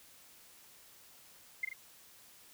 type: tone with echo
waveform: sine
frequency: 2093 Hz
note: C7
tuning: in tune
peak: -30 dBFS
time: 1.63-1.65 s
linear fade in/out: 5 ms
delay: 41 ms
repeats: 2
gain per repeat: -5 dB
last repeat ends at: 1.732 s
effects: white hiss -59 dBFS RMS until 2.53 s